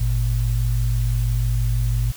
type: tone pair together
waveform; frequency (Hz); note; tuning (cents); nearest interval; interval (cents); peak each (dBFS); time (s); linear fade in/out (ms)
sine; 50.59 / 116.7; G#1 / A#2; -45 / +2; octave + major second; 1447; -20; 0-2.12; 10
effects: white hiss -40 dBFS RMS until 2.16 s